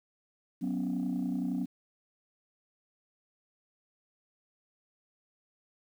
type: chord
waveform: sine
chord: F# suspended fourth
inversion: none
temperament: just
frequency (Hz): 185 / 246.7 / 277.5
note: F#3 / B3 / C#4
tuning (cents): 0 / -2 / +2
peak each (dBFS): -33 / -32 / -33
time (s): 0.61-1.66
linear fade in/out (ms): 20
effects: tanh soft clip ceiling -25 dBFS + 10-bit